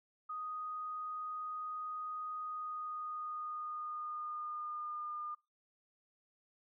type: tone with pitch glide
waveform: sine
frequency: 1244.5 to 1209.8 Hz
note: D#6 to D#6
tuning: 0 to -49 cents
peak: -39 dBFS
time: 0.29-5.35 s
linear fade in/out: 10 ms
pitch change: -49 cents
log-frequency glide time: 2.39-5.16 s
effects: noise-tail reverb RT60 0.3 s tail -25 dB re dry